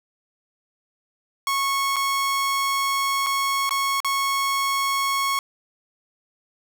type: tone with dropouts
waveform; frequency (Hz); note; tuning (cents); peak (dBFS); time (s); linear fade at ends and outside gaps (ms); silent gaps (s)
sawtooth; 1100; C#6; -14; -17; 1.47-5.39; 1; 1.96-1.965 / 3.263-3.267 / 3.693-3.708 / 4.003-4.046
effects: none